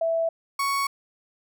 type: tone pair in turn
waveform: sine / 35% pulse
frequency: 659.3 / 1112.5 Hz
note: E5 / C#6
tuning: 0 / +6 cents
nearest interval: major sixth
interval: 906 cents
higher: second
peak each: -21 dBFS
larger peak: neither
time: 0.01-0.29 / 0.59-0.87 s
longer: neither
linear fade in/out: 5 ms
effects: none